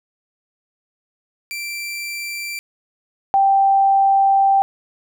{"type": "tone pair in turn", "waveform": ["sawtooth", "sine"], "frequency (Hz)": [2349, 783.9], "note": ["D7", "G5"], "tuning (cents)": [0, 0], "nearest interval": "octave + perfect fifth", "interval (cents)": 1900, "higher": "first", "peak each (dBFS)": [-22, -11], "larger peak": "second", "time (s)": [[1.51, 2.59], [3.34, 4.62]], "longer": "second", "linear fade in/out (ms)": 0, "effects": []}